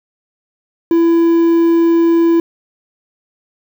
triangle tone with quantisation, 334.6 Hz, E4, 26 cents sharp, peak -6 dBFS, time 0.91-2.4 s, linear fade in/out 2 ms, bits 6, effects none

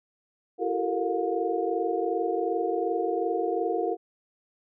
sine tone cluster, 337.9 / 383.7 / 443.7 / 466.4 / 715 Hz, E4 / G4 / A4 / A#4 / F5, +43 / -37 / +14 / +1 / +41 cents, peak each -31 dBFS, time 0.58-3.97 s, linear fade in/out 50 ms, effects none

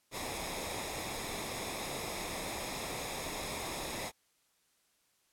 pink noise with comb filter, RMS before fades -39 dBFS, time 0.11-4.12 s, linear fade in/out 50 ms, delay 0.67 ms, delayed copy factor -0.6, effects white hiss -73 dBFS RMS until 5.32 s + low-pass 12000 Hz 12 dB/octave

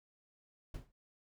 brown noise with exponential decay, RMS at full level -38 dBFS, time 0.74-0.92 s, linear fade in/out 5 ms, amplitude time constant 39 ms, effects none

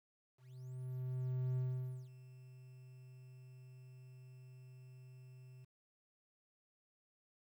triangle tone with ADSR envelope, 127.8 Hz, C3, 40 cents flat, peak -32 dBFS, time 0.37-5.65 s, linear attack 1200 ms, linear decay 510 ms, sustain -20 dB, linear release 9 ms, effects 12-bit

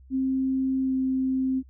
sine tone with pitch glide, 264 to 261.9 Hz, C4 to C4, +16 to +2 cents, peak -22 dBFS, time 0.1-1.63 s, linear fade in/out 50 ms, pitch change -14 cents, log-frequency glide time 0.82-0.94 s, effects noise-tail reverb RT60 0.1 s tail -26 dB re dry + added 65 Hz sine -48 dBFS peak until 1.69 s

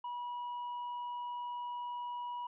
triangle tone, 971 Hz, B5, 30 cents flat, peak -36 dBFS, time 0.04-2.47 s, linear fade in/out 5 ms, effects resampled to 8000 Hz

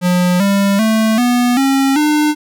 square tone with pitch steps, 179 / 198.61 / 220.4 / 244.5 / 271.3 / 301 Hz, F3 / G3 / A3 / B3 / C#4 / D4, +43 / +23 / +3 / -17 / -37 / +43 cents, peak -11 dBFS, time 0.01-2.35 s, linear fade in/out 50 ms, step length 390 ms, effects none

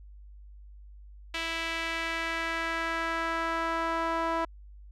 sawtooth tone with band-pass filter sweep, 329.6 Hz, E4, in tune, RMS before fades -31 dBFS, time 1.34-4.45 s, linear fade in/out 5 ms, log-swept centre 2700 to 1000 Hz, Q 1.7, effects added 50 Hz sine -46 dBFS peak until 4.91 s

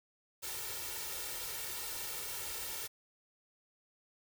white noise with comb filter, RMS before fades -41 dBFS, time 0.42-2.88 s, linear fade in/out 20 ms, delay 2.2 ms, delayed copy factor +0.75, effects none

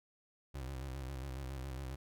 30% pulse tone with vibrato, 66.3 Hz, C2, 23 cents sharp, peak -38 dBFS, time 0.54-1.96 s, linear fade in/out 10 ms, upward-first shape square, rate 7.3 Hz, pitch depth 66 cents each way, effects none

